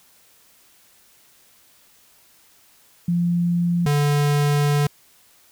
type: tone pair in turn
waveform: sine / square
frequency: 173.2 / 145.52 Hz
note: F3 / D3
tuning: -14 / -16 cents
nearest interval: minor third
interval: 302 cents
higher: first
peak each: -17 dBFS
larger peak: neither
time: 3.08-3.86 / 3.86-4.87 s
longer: second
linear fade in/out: 5 ms
effects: white hiss -55 dBFS RMS until 5.51 s